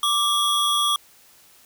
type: tone pair together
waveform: square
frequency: 1173 / 3318 Hz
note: D6 / G#7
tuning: -2 / -2 cents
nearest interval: octave + tritone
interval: 1800 cents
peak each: -22 dBFS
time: 0.03-0.96 s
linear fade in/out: 2 ms
effects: white hiss -53 dBFS RMS until 1.65 s